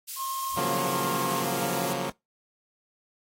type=high-pass noise; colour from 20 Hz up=white; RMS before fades=-37 dBFS; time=0.07-1.94 s; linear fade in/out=20 ms; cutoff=3700 Hz; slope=12 dB/octave
type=tone; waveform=triangle; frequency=1070 Hz; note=C6; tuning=38 cents sharp; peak=-28 dBFS; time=0.16-1.45 s; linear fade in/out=50 ms
type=noise with exponential growth; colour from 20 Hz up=brown; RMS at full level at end=-46 dBFS; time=0.44-0.56 s; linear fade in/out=5 ms; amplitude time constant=24 ms
type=chord; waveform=10% pulse; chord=Gb major seventh; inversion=second; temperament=equal; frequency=138.59 / 174.61 / 185 / 233.1 Hz; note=Db3 / F3 / Gb3 / Bb3; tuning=0 / 0 / 0 / 0 cents; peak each=-26 dBFS; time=0.57-2.1 s; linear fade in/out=2 ms
effects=noise-tail reverb RT60 0.2 s tail -24 dB re dry + AAC 48 kbps